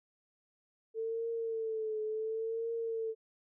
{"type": "tone with vibrato", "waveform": "sine", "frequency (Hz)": 445.5, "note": "A4", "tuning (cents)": 22, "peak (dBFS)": -33, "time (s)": [0.94, 3.15], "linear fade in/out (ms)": 50, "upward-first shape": "triangle", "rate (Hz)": 0.7, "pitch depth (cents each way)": 63, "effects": []}